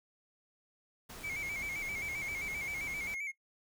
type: noise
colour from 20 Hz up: pink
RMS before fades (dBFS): -48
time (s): 1.09-3.15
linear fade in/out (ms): 10
type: tone with vibrato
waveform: triangle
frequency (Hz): 2227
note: C#7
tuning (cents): +7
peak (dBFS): -35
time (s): 1.23-3.32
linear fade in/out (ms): 20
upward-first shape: square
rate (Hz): 7.6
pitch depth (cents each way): 57
effects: noise-tail reverb RT60 0.1 s tail -18 dB re dry